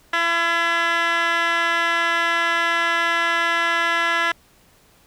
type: tone with band-pass filter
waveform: 15% pulse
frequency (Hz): 337.2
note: E4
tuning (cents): +39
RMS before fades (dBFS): -20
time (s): 0.13-4.32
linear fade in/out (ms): 5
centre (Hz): 2000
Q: 4.6
effects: pink hiss -55 dBFS RMS until 5.06 s